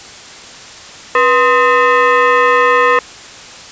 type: tone with frequency modulation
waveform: sine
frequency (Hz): 277.2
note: C#4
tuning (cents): 0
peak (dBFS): -7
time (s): 1.15-2.99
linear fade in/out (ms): 2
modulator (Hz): 767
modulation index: 2.3
effects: white hiss -33 dBFS RMS until 3.71 s + resampled to 16000 Hz